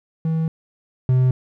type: tone pair in turn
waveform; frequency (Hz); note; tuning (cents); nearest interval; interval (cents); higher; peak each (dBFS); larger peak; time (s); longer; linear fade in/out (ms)
triangle; 161.2 / 128.17; E3 / C3; -38 / -35; major third; 397; first; -16 / -11; second; 0.25-0.48 / 1.09-1.31; first; 2
effects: none